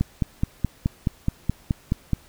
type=click train; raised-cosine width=5 ms; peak=-8 dBFS; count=11; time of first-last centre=0.01-2.133 s; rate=4.71 Hz; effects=pink hiss -53 dBFS RMS until 2.28 s